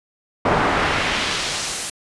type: noise with band-pass filter sweep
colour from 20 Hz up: brown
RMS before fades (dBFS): -21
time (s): 0.45-1.9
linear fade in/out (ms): 5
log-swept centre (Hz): 910 to 9900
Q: 0.94
effects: resampled to 24000 Hz